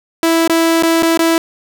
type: tone with dropouts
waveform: sawtooth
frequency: 329.6 Hz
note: E4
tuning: in tune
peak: -6 dBFS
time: 0.23-1.38 s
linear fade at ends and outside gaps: 1 ms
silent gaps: 0.477-0.496 / 0.825-0.834 / 1.024-1.03 / 1.175-1.192 s
effects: none